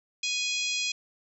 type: harmonic tone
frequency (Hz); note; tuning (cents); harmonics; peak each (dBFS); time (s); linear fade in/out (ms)
830.6; G#5; 0; 3 / 4 / 5 / 6 / 7 / 8 / 9; -31 / -33 / -35 / -37 / -38 / -39 / -40; 0.23-0.92; 5
effects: none